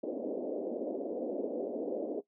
white band-pass noise, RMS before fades -36 dBFS, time 0.03-2.21 s, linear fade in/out 10 ms, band 240 to 590 Hz, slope 48 dB/octave, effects noise-tail reverb RT60 0.1 s tail -17 dB re dry

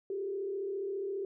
sine tone with frequency modulation, 393.3 Hz, G4, 6 cents sharp, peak -33 dBFS, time 0.1-1.25 s, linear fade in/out 2 ms, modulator 34.7 Hz, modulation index 0.7, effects none

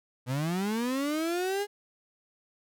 35% pulse linear sweep, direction up, 120 to 416.7 Hz, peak -26 dBFS, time 0.26-1.67 s, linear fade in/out 50 ms, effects none

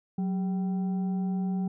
sine tone with frequency modulation, 186 Hz, F#3, 9 cents sharp, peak -26 dBFS, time 0.18-1.68 s, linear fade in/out 5 ms, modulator 588 Hz, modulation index 0.28, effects none

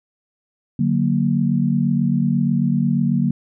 sine chord, D augmented, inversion none, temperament equal, 146.83 / 185 / 233.1 Hz, D3 / F#3 / A#3, 0 / 0 / 0 cents, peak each -20 / -20 / -19 dBFS, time 0.79-3.31 s, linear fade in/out 5 ms, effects none

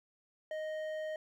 sine tone with hard clipping, 622.3 Hz, D#5, in tune, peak -38 dBFS, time 0.51-1.16 s, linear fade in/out 2 ms, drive 8 dB, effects none

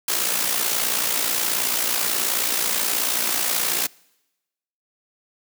white noise with amplitude modulation, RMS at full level -20 dBFS, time 0.08-3.87 s, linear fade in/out 5 ms, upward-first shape sine, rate 58.6 Hz, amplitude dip 55%, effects noise-tail reverb RT60 1.0 s tail -26 dB re dry + high-pass 200 Hz 12 dB/octave

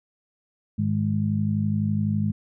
harmonic tone, 51.91 Hz, G#1, in tune, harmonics 2 / 3 / 4, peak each -25 / -28 / -24 dBFS, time 0.78-2.32 s, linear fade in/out 10 ms, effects none

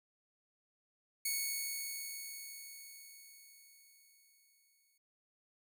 5% pulse tone with exponential decay, 2217 Hz, C#7, in tune, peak -23 dBFS, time 1.25-4.98 s, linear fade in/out 5 ms, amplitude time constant 810 ms, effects none

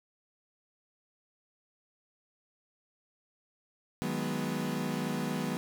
35% pulse chord, G# minor seventh, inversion second, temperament equal with one note detuned, 155.56 / 185 / 208.9 / 246.9 Hz, D#3 / F#3 / G#3 / B3, 0 / 0 / +10 / 0 cents, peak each -36 / -35 / -36 / -34 dBFS, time 4.02-5.57 s, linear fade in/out 0 ms, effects none

